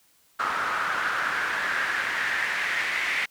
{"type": "noise with band-pass filter sweep", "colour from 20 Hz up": "pink", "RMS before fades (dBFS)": -27, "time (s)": [0.39, 3.26], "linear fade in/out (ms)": 10, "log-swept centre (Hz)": [1300, 2100], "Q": 4, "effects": ["white hiss -62 dBFS RMS until 3.3 s"]}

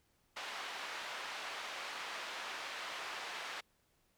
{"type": "band-pass noise", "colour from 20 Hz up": "pink", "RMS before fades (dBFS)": -44, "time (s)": [0.36, 3.61], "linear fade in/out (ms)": 10, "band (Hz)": [880, 3800], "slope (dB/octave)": 12, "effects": ["pink hiss -75 dBFS RMS until 4.17 s"]}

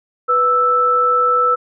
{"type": "tone pair together", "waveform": "sine", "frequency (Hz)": [493.5, 1318.5], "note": ["B4", "E6"], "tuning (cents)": [-1, 0], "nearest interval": "octave + perfect fourth", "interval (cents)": 1701, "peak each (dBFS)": [-19, -12], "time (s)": [0.28, 1.56], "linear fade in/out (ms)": 20, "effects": []}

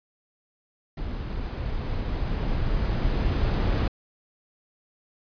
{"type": "noise with level ramp", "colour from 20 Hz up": "brown", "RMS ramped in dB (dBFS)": [-32, -21], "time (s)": [0.97, 3.88], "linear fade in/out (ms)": 5, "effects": ["resampled to 11025 Hz"]}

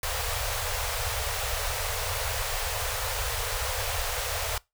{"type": "band-stop noise", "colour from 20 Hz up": "pink", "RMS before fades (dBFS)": -30, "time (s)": [0.03, 4.58], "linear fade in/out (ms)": 2, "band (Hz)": [110, 440], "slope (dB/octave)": 96, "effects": ["noise-tail reverb RT60 0.2 s tail -23 dB re dry"]}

